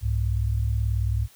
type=tone pair together; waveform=sine; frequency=65.77 / 104.4 Hz; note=C2 / G#2; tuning=+10 / +10 cents; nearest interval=minor sixth; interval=800 cents; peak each=-24 dBFS; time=0.01-1.28 s; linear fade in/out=50 ms; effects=white hiss -54 dBFS RMS until 1.35 s